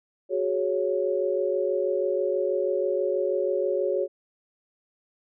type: chord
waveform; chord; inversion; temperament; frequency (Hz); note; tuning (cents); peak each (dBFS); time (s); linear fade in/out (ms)
sine; F# suspended second; none; just; 370 / 416.2 / 555; F#4 / G#4 / C#5; 0 / +4 / +2; -27 / -28 / -26; 0.29-4.08; 50
effects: none